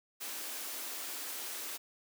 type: high-pass noise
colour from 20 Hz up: white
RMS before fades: -41 dBFS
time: 0.2-1.78 s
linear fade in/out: 20 ms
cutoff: 240 Hz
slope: 96 dB/octave
effects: none